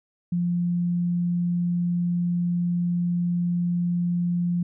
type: tone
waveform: sine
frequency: 174.61 Hz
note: F3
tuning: in tune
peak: -21 dBFS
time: 0.32-4.63 s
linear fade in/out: 5 ms
effects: none